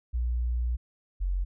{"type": "tone pair in turn", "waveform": "sine", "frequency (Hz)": [60, 45.72], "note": ["B1", "F#1"], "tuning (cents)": [-49, -20], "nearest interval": "perfect fourth", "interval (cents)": 471, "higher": "first", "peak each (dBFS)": -25, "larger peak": "neither", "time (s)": [[0.13, 0.77], [1.2, 1.45]], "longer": "first", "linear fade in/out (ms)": 20, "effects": []}